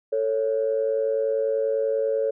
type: tone pair together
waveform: sine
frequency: 444.1 / 554.4 Hz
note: A4 / C#5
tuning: +16 / 0 cents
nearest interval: major third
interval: 384 cents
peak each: -23 dBFS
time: 0.12-2.31 s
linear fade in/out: 10 ms
effects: tanh soft clip ceiling -13 dBFS